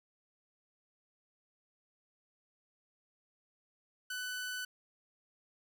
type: tone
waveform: sawtooth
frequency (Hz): 1497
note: F#6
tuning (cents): +20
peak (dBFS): -34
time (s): 4.1-4.65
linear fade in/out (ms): 5
effects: none